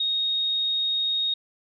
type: tone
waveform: sine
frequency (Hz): 3733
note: A#7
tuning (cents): +2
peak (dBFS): -22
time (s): 0-1.34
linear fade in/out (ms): 5
effects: none